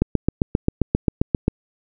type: click train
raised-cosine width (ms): 3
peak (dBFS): -3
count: 12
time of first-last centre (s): 0.02-1.481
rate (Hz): 7.53
effects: none